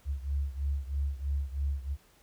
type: beating tone pair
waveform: sine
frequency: 69 / 72.1 Hz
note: C#2 / D2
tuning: -7 / -31 cents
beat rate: 3.1 Hz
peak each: -31 / -34 dBFS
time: 0.05-1.97 s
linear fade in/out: 50 ms
effects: pink hiss -63 dBFS RMS until 2.22 s